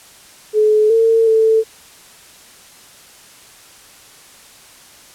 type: tone with pitch steps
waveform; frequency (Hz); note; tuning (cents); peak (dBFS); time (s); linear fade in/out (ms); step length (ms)
sine; 427.9 / 452.3 / 443.4; A4 / A4 / A4; -48 / +48 / +13; -9; 0.53-1.64; 50; 370
effects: white hiss -43 dBFS RMS until 5.14 s + low-pass 11000 Hz 12 dB/octave